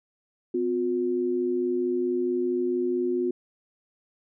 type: tone pair together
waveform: sine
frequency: 254.3 / 358.8 Hz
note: C4 / F4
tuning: -49 / +47 cents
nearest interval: tritone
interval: 596 cents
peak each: -29 / -24 dBFS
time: 0.54-3.31 s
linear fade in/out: 5 ms
effects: none